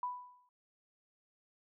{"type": "tone with exponential decay", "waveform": "sine", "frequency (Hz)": 990, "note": "B5", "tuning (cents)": 4, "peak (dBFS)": -32, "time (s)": [0.03, 0.49], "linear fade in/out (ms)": 2, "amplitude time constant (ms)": 100, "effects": []}